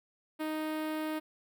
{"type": "tone with notch filter", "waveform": "sawtooth", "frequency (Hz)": 310.9, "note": "D#4", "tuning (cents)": -1, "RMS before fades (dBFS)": -35, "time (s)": [0.39, 1.2], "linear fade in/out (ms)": 20, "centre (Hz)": 6400, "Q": 0.69, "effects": []}